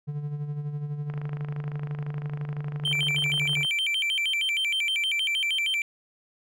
triangle tone with tremolo, 146.83 Hz, D3, in tune, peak -25 dBFS, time 0.07-3.66 s, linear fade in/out 20 ms, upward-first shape sine, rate 12 Hz, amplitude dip 55%
click train, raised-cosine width 0.5 ms, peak -26 dBFS, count 67, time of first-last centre 1.1-3.648 s, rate 25.9 Hz
triangle tone with vibrato, 2705 Hz, E7, 44 cents sharp, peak -22 dBFS, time 2.85-5.82 s, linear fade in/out 2 ms, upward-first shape square, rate 6.4 Hz, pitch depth 250 cents each way
effects none

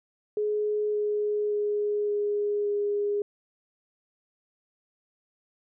sine tone with pitch steps, 420.9 / 418.2 / 415.6 / 413 / 410.3 Hz, G#4 / G#4 / G#4 / G#4 / G#4, +23 / +12 / +1 / -10 / -21 cents, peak -24 dBFS, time 0.37-3.22 s, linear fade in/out 2 ms, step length 570 ms, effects none

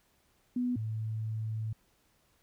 sine tone pair in turn, 246.9 / 109.98 Hz, B3 / A2, 0 / 0 cents, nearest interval octave + major second, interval 1400 cents, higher first, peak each -28 / -32 dBFS, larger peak first, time 0.56-0.76 / 0.76-1.73 s, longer second, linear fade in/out 5 ms, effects pink hiss -70 dBFS RMS until 2.42 s

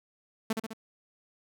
sawtooth tone with echo, 222.1 Hz, A3, 16 cents sharp, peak -22 dBFS, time 0.5-0.53 s, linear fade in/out 5 ms, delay 68 ms, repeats 3, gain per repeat -4 dB, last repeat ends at 0.734 s, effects none

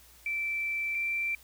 sine tone pair in turn, 2333 / 2348 Hz, D7 / D7, -12 / -1 cents, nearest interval unison, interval 11 cents, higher second, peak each -29 / -28 dBFS, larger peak second, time 0.26-0.95 / 0.95-1.35 s, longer first, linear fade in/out 2 ms, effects added 60 Hz sine -60 dBFS peak until 1.43 s + white hiss -57 dBFS RMS until 1.43 s

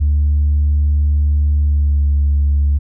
sine tone with pitch glide, 73.42 to 71.62 Hz, D2 to D2, 0 to -43 cents, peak -9 dBFS, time 0-2.79 s, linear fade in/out 20 ms, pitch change -43 cents, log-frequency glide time 1.61-2.05 s, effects tanh soft clip ceiling -8 dBFS

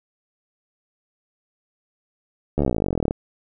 slowing click train, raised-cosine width 2 ms, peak -8 dBFS, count 28, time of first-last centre 2.58-3.109 s, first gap 13 ms, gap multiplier 1.03, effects none

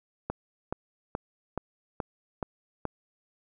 click train, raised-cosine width 1 ms, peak -16 dBFS, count 7, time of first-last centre 0.3-2.853 s, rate 2.35 Hz, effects none

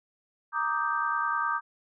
sine chord, Eb major seventh, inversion second, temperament equal, 932.3 / 1174.7 / 1244.5 / 1568 Hz, Bb5 / D6 / Eb6 / G6, 0 / 0 / 0 / 0 cents, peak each -33 / -30 / -31 / -31 dBFS, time 0.52-1.61 s, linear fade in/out 50 ms, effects none

